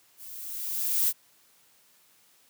violet noise with level ramp, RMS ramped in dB -45 to -22 dBFS, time 0.17-1.13 s, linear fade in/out 50 ms, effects white hiss -62 dBFS RMS until 2.49 s + high-pass 100 Hz 12 dB/octave

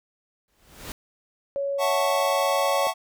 pink noise with exponential growth, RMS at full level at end -33 dBFS, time 0.48-0.92 s, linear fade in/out 1 ms, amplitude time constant 95 ms
sine tone, 558 Hz, C#5, 11 cents sharp, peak -24 dBFS, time 1.56-2.87 s, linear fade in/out 0 ms
square chord, F# minor seventh, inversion third, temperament equal, 659.3 / 740 / 880 / 1108.7 Hz, E5 / F#5 / A5 / C#6, 0 / 0 / 0 / 0 cents, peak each -29 / -29 / -29 / -28 dBFS, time 1.78-2.94 s, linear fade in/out 50 ms
effects none

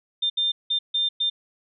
sine tone bursts at uneven times, 3600 Hz, A7, 39 cents sharp, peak -20 dBFS, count 5, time 0.22-0.3 / 0.37-0.52 / 0.7-0.79 / 0.94-1.09 / 1.2-1.3 s, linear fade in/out 10 ms, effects none

